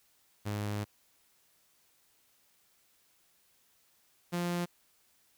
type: tone pair in turn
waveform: sawtooth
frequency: 103.83 / 174.62 Hz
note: G#2 / F3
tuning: 0 / 0 cents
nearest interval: major sixth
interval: 900 cents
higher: second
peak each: -29 / -27 dBFS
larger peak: second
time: 0.45-0.85 / 4.32-4.66 s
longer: first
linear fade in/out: 20 ms
effects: white hiss -69 dBFS RMS until 5.37 s